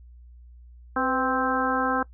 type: harmonic tone with a mistuned harmonic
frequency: 261.6 Hz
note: C4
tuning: in tune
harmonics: 1 / 2 / 3 / 4 / 5 / 6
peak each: -28 / -30 / -29 / -29 / -28 / -30 dBFS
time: 0.96-2.03 s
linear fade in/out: 5 ms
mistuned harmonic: 2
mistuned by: -57 cents
effects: noise-tail reverb RT60 0.1 s tail -21 dB re dry + added 60 Hz sine -45 dBFS peak until 2.13 s